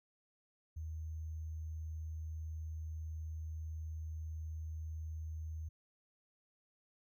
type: tone with sample-and-hold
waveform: sine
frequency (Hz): 79.2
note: D#2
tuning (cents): +31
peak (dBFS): -40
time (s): 0.76-5.69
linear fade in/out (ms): 10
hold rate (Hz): 6300
effects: none